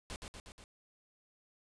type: noise with echo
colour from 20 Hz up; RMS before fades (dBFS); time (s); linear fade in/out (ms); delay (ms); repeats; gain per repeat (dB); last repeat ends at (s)
pink; -43; 0.1-0.16; 0; 120; 4; -3; 0.64
effects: resampled to 22050 Hz